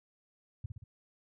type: tone with echo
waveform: sine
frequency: 103 Hz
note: G#2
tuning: 14 cents flat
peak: -33 dBFS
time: 0.64-0.66 s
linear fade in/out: 5 ms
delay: 60 ms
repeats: 3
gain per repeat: -4 dB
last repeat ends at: 0.84 s
effects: none